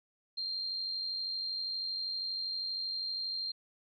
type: tone with amplitude modulation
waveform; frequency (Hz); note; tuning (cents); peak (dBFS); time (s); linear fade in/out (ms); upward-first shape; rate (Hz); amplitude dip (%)
sine; 4186; C8; 0; -32; 0.37-3.52; 10; sine; 92.6; 40
effects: none